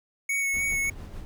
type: tone with vibrato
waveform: square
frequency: 2217 Hz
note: C#7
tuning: in tune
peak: -25 dBFS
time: 0.29-0.9 s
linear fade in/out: 5 ms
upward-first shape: sine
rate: 3.4 Hz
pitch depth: 16 cents each way
type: noise with tremolo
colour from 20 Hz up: brown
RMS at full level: -37 dBFS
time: 0.54-1.25 s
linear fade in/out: 0 ms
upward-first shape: triangle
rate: 6.7 Hz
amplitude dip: 50%
effects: none